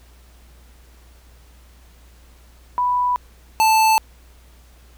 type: tone pair in turn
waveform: sine / square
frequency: 987.8 / 880 Hz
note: B5 / A5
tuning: 0 / 0 cents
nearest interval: major second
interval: 200 cents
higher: first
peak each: -16 / -13 dBFS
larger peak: second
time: 2.78-3.16 / 3.6-3.98 s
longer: neither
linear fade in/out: 0 ms
effects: added 60 Hz sine -46 dBFS peak until 4.97 s + pink hiss -54 dBFS RMS until 4.97 s